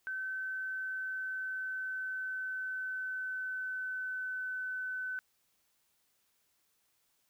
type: tone with pitch glide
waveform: sine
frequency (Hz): 1532 to 1512.7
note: G6 to F#6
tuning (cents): -40 to +38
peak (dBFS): -35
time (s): 0.07-5.19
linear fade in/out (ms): 0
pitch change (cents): -22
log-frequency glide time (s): 0.3-4.53
effects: white hiss -75 dBFS RMS until 7.29 s